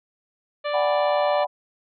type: harmonic tone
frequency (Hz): 587.3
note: D5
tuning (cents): 0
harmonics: 1 / 2 / 3 / 4 / 5 / 6 / 7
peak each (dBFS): -25 / -31 / -35 / -37 / -39 / -41 / -42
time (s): 0.64-1.45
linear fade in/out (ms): 20
type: chord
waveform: sine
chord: G# half-diminished seventh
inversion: second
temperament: equal with one note detuned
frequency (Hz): 587.3 / 740 / 816.8 / 987.8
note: D5 / F#5 / G#5 / B5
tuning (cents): 0 / 0 / -29 / 0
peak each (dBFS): -26 / -25 / -31 / -28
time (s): 0.73-1.47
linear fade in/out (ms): 20
effects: none